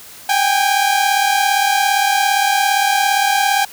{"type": "tone pair together", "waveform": "sawtooth", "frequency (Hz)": [779, 816.5], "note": ["G5", "G#5"], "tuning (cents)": [-11, -30], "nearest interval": "minor second", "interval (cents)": 81, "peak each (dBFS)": -12, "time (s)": [0.29, 3.65], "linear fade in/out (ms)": 5, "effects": ["white hiss -38 dBFS RMS until 3.72 s"]}